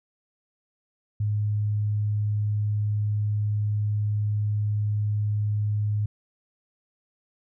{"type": "tone", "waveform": "sine", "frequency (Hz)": 104.8, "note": "G#2", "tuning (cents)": 16, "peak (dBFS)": -22, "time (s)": [1.2, 6.06], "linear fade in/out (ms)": 5, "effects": []}